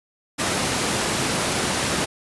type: high-pass noise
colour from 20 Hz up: pink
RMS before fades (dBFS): -23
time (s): 0.38-2.06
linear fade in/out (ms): 20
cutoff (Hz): 120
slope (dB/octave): 12
effects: resampled to 24000 Hz